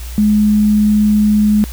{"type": "tone", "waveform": "sine", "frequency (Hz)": 210.5, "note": "G#3", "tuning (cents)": 24, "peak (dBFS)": -8, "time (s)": [0.18, 1.64], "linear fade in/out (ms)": 0, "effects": ["added 60 Hz sine -24 dBFS peak until 1.72 s", "white hiss -35 dBFS RMS until 1.72 s"]}